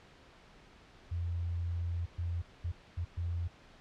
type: tone bursts at uneven times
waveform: sine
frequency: 85.8 Hz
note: F2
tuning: 30 cents flat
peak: -32 dBFS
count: 5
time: 1.11-2.06 / 2.18-2.42 / 2.64-2.72 / 2.97-3.05 / 3.17-3.48 s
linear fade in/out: 10 ms
effects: pink hiss -58 dBFS RMS until 3.8 s + low-pass 4000 Hz 12 dB/octave